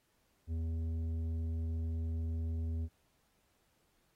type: tone with tanh clipping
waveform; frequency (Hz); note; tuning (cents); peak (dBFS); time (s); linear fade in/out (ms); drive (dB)
sine; 81.6; E2; -17; -35; 0.47-2.89; 50; 9
effects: pink hiss -75 dBFS RMS until 4.15 s + AAC 48 kbps